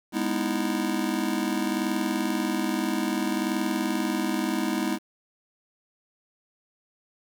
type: chord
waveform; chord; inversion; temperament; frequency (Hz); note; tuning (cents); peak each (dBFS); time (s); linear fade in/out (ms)
square; E major seventh; first; just; 206 / 247.2 / 309 / 329.6; G#3 / B3 / D#4 / E4; -14 / +2 / -12 / 0; -31; 0.12-4.99; 50
effects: 8-bit